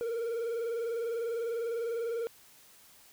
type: tone with vibrato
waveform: triangle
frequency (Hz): 463.9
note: A#4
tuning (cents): -8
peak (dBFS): -29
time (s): 0.01-2.27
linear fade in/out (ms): 0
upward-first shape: sine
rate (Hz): 20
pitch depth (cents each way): 60
effects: white hiss -58 dBFS RMS until 3.12 s